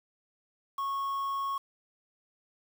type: tone with quantisation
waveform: triangle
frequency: 1100 Hz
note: C#6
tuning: 14 cents flat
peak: -28 dBFS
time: 0.78-1.58 s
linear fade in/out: 5 ms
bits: 8
effects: none